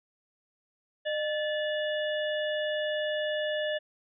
harmonic tone with a mistuned harmonic, 580 Hz, D5, 22 cents flat, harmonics 1 / 3 / 5 / 6, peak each -29 / -35 / -39 / -41 dBFS, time 1.05-3.79 s, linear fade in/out 20 ms, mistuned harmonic 1, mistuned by +83 cents, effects none

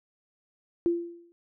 sine tone with exponential decay, 342.5 Hz, F4, 34 cents flat, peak -19 dBFS, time 0.86-1.32 s, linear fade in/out 0 ms, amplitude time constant 100 ms, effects none

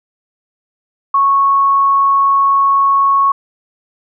sine tone, 1104 Hz, C#6, 7 cents flat, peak -8 dBFS, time 1.14-3.32 s, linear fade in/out 5 ms, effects none

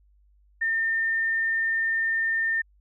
sine tone, 1810 Hz, A6, 48 cents sharp, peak -22 dBFS, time 0.61-2.62 s, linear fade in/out 10 ms, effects added 50 Hz sine -57 dBFS peak until 2.8 s

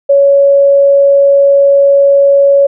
sine tone, 559 Hz, C#5, 14 cents sharp, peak -3 dBFS, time 0.09-2.67 s, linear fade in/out 10 ms, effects none

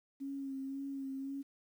sine tone with vibrato, 272.4 Hz, C#4, 30 cents flat, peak -38 dBFS, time 0.2-1.43 s, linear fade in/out 20 ms, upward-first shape sine, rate 1.9 Hz, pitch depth 27 cents each way, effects 11-bit

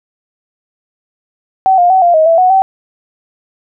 sine tone with pitch steps, 762 / 706 / 756 / 695 / 631 / 662 / 737 / 768 Hz, G5 / F5 / F#5 / F5 / D#5 / E5 / F#5 / G5, -49 / +19 / +37 / -9 / +24 / +7 / -7 / -36 cents, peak -5 dBFS, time 1.66-2.62 s, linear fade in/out 0 ms, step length 120 ms, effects none

